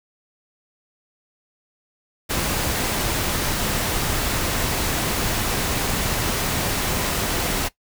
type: noise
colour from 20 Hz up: pink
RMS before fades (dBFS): -23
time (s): 2.29-7.69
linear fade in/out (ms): 20
effects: noise-tail reverb RT60 0.1 s tail -18 dB re dry